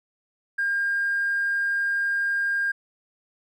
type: tone with tanh clipping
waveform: triangle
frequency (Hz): 1608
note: G6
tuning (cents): +44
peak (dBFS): -21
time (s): 0.58-2.72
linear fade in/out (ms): 10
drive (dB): 1
effects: none